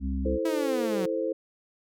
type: harmonic tone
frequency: 67 Hz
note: C2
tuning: 42 cents sharp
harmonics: 1 / 3 / 4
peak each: -28 / -33 / -34 dBFS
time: 0-0.39 s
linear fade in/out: 50 ms
type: chord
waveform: sine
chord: A minor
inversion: second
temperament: equal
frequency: 329.6 / 440 / 523.3 Hz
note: E4 / A4 / C5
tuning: 0 / 0 / 0 cents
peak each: -31 / -31 / -29 dBFS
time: 0.25-1.33 s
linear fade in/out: 10 ms
type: linear sweep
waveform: sawtooth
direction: down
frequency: 328.8 to 178.4 Hz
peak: -26 dBFS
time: 0.45-1.06 s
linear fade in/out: 5 ms
effects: none